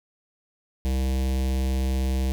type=tone with notch filter; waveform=square; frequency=65.41 Hz; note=C2; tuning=in tune; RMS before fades=-24 dBFS; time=0.85-2.32 s; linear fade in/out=0 ms; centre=1300 Hz; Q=0.83; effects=none